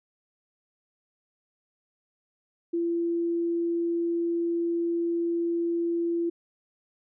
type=tone; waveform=sine; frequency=339.4 Hz; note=F4; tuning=49 cents flat; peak=-24 dBFS; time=2.73-6.3 s; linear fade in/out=10 ms; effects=none